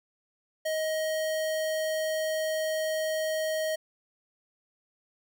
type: tone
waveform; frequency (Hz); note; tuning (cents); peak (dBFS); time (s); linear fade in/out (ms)
square; 629; D#5; +19; -28; 0.65-3.76; 10
effects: none